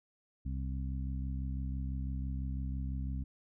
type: harmonic tone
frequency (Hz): 66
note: C2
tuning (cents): +16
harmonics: 1 / 2 / 3 / 4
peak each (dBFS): -35 / -41 / -45 / -47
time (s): 0.45-3.24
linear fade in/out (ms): 10
effects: none